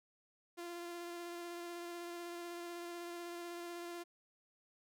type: tone with vibrato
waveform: sawtooth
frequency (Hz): 345.6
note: F4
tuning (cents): -18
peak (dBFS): -40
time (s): 0.57-4.04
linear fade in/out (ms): 20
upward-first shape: square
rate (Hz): 16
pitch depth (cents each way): 11
effects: none